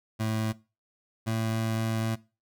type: tone pair in turn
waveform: 25% pulse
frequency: 110 / 111.99 Hz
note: A2 / A2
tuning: 0 / +31 cents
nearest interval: unison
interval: 31 cents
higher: second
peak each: -23 dBFS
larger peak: neither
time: 0.19-0.53 / 1.26-2.16 s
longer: second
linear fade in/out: 20 ms
effects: noise-tail reverb RT60 0.3 s tail -20 dB re dry